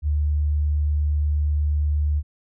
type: tone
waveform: sine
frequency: 74.3 Hz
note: D2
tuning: 21 cents sharp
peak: -18 dBFS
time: 0.02-2.23 s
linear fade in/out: 50 ms
effects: none